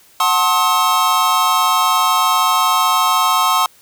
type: chord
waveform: square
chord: F# diminished seventh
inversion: none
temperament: just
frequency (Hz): 740 / 888 / 1065.6 / 1278.7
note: F#5 / A5 / C6 / Eb6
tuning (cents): 0 / +16 / +31 / +47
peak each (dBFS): -22 / -21 / -16 / -18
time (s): 0.2-3.66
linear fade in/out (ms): 2
effects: white hiss -49 dBFS RMS until 3.81 s